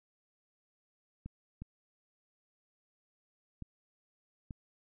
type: clicks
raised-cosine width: 5 ms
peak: -30 dBFS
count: 4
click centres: 1.26 / 1.62 / 3.623 / 4.508 s
effects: none